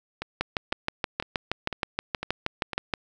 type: two click trains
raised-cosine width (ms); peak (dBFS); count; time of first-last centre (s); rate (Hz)
0.3; -15 / -9; 6 / 17; 0.22-2.733 / 0.41-2.938; 1.99 / 6.33
effects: none